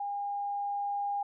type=tone with level ramp; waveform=sine; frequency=810 Hz; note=G#5; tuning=43 cents flat; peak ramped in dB=-32 to -29 dBFS; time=0-1.23 s; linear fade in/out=5 ms; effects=none